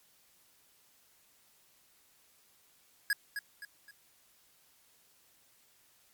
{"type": "tone with echo", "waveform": "square", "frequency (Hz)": 1661.2, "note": "G#6", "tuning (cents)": 0, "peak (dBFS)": -27, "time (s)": [3.1, 3.13], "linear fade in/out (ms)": 2, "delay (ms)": 260, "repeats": 3, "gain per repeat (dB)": -8, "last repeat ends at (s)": 3.91, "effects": ["white hiss -66 dBFS RMS until 6.13 s", "MP3 96 kbps"]}